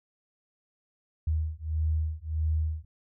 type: beating tone pair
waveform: sine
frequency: 77.78 / 79.38 Hz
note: D#2 / D#2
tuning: 0 / +35 cents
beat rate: 1.6 Hz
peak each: -29 dBFS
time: 1.27-2.85 s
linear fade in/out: 5 ms
effects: none